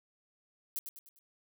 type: noise with echo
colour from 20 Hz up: violet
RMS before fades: -36 dBFS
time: 0.76-0.79 s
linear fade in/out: 0 ms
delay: 100 ms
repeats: 4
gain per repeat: -7 dB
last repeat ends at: 1.19 s
effects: none